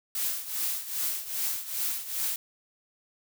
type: noise with tremolo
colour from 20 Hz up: blue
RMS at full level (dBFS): -28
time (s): 0.15-2.36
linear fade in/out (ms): 2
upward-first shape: triangle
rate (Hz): 2.5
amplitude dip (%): 80
effects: none